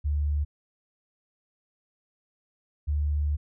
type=tone pair in turn; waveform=sine; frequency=73.42 / 73.77 Hz; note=D2 / D2; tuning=0 / +8 cents; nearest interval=unison; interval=8 cents; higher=second; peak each=-23 dBFS; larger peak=neither; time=0.04-0.45 / 2.87-3.37 s; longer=second; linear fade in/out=20 ms; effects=none